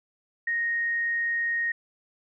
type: tone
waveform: sine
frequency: 1864.7 Hz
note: A#6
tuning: in tune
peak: -24 dBFS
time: 0.47-1.72 s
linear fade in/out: 5 ms
effects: none